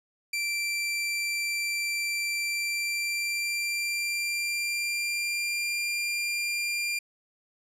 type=tone with pitch glide; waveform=sawtooth; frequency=2349 to 2390 Hz; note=D7 to D7; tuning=0 to +30 cents; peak=-24 dBFS; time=0.33-6.99 s; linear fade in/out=5 ms; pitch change=+30 cents; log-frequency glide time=2.35-5.84 s; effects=low-pass 12000 Hz 12 dB/octave